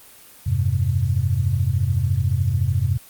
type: chord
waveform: sine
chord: F minor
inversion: none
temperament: equal with one note detuned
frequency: 87.31 / 101.16 / 130.81 Hz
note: F2 / Ab2 / C3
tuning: 0 / -45 / 0 cents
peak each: -22 / -21 / -22 dBFS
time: 0.46-2.98 s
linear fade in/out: 10 ms
effects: white hiss -46 dBFS RMS until 3.09 s + Opus 24 kbps